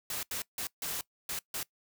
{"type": "noise bursts at uneven times", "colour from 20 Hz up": "white", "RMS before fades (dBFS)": -36, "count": 6, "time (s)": [[0.1, 0.23], [0.31, 0.42], [0.58, 0.67], [0.82, 1.01], [1.29, 1.39], [1.54, 1.63]], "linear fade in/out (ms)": 2, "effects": ["noise-tail reverb RT60 0.1 s tail -21 dB re dry"]}